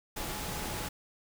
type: tone in noise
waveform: sine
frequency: 847 Hz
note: G#5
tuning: 34 cents sharp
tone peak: -46 dBFS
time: 0.16-0.89 s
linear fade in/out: 10 ms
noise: pink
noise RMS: -37 dBFS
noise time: 0.16-0.89 s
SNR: -12 dB
effects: none